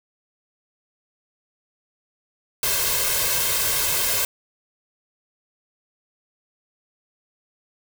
white noise with comb filter, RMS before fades -22 dBFS, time 2.63-4.25 s, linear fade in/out 2 ms, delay 1.9 ms, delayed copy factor +0.75, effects none

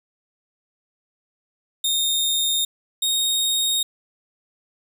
sawtooth tone pair in turn, 3675 / 3722 Hz, A#7 / A#7, -25 / -3 cents, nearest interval unison, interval 22 cents, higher second, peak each -16 / -16 dBFS, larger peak neither, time 1.84-2.65 / 3.02-3.83 s, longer neither, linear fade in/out 5 ms, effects none

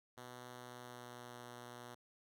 5% pulse tone with pitch glide, 123.47 to 121.49 Hz, B2 to B2, 0 to -28 cents, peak -39 dBFS, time 0.17-1.95 s, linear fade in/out 10 ms, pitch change -28 cents, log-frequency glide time 0.59-1.34 s, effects none

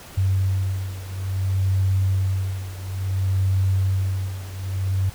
sine beating tone pair, 95.2 / 95.78 Hz, F#2 / G2, +50 / -40 cents, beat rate 0.58 Hz, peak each -21 / -24 dBFS, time 0.17-5.1 s, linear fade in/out 10 ms, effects pink hiss -42 dBFS RMS until 5.14 s

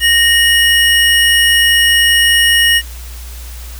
square tone pair together, 1855 / 2908 Hz, A#6 / F#7, -9 / -31 cents, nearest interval minor sixth, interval 778 cents, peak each -11 dBFS, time 0-2.82 s, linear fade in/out 50 ms, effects added 60 Hz sine -26 dBFS peak until 3.79 s + white hiss -35 dBFS RMS until 3.79 s

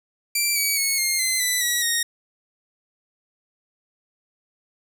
10% pulse tone with pitch steps, 2348 / 2272 / 2198 / 2127 / 2058 / 1991.6 / 1927.1 / 1864.7 Hz, D7 / C#7 / C#7 / C7 / C7 / B6 / B6 / A#6, -1 / +42 / -15 / +28 / -29 / +14 / -43 / 0 cents, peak -11 dBFS, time 0.35-2.03 s, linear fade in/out 5 ms, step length 210 ms, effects none

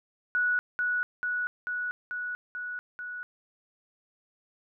sine tone with echo, 1469 Hz, F#6, 13 cents flat, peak -23 dBFS, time 0.35-0.59 s, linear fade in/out 0 ms, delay 440 ms, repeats 6, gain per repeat -2 dB, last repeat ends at 3.23 s, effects none

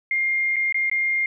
sine tone with dropouts, 2118 Hz, C7, 21 cents sharp, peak -19 dBFS, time 0.11-1.26 s, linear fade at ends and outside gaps 2 ms, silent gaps 0.56-0.565 / 0.725-0.744 / 0.898-0.914 s, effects none

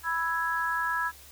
sine chord, E major, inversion second, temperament equal, 987.8 / 1318.5 / 1661.2 Hz, B5 / E6 / G#6, 0 / 0 / 0 cents, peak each -31 / -32 / -29 dBFS, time 0.03-1.12 s, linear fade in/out 50 ms, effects added 71 Hz sine -55 dBFS peak until 1.31 s + white hiss -51 dBFS RMS until 1.31 s

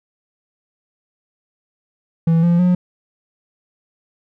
triangle tone with pitch steps, 164.81 / 172.01 / 179.52 Hz, E3 / F3 / F3, 0 / -26 / +48 cents, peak -9 dBFS, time 2.27-2.75 s, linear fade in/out 5 ms, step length 160 ms, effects none

